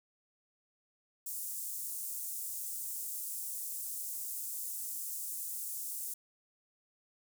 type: high-pass noise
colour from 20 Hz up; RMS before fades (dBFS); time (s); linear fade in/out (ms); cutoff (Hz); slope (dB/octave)
pink; -40; 1.26-6.14; 5; 8000; 24
effects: none